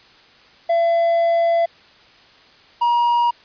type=tone pair in turn; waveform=triangle; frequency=675 / 952.1 Hz; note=E5 / A#5; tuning=+41 / +36 cents; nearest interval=tritone; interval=595 cents; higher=second; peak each=-12 dBFS; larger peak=neither; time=0.69-1.66 / 2.81-3.31 s; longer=first; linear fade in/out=10 ms; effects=white hiss -49 dBFS RMS until 3.44 s + resampled to 11025 Hz